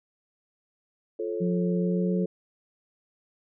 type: chord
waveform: sine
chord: F augmented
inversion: none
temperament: just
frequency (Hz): 349.2 / 436.5 / 545.7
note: F4 / A4 / C#5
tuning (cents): 0 / -14 / -27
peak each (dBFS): -33 / -30 / -36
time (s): 1.19-2.26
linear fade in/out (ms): 5
type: tone with pitch glide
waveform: sine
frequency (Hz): 178.3 to 182.36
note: F3 to F#3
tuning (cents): +36 to -25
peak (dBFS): -24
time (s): 1.4-2.26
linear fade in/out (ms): 20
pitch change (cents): +39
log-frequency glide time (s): 1.79-2.14
effects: none